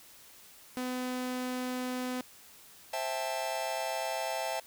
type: tone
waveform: sawtooth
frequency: 252.3 Hz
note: B3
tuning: 37 cents sharp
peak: -29 dBFS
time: 0.77-2.21 s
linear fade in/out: 0 ms
type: chord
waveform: 45% pulse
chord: A minor seventh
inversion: first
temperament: just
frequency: 528 / 660 / 792 / 880 Hz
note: C5 / E5 / G5 / A5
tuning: +16 / +2 / +18 / 0 cents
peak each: -40 / -36 / -39 / -38 dBFS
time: 2.93-4.6 s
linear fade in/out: 5 ms
effects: white hiss -55 dBFS RMS until 4.66 s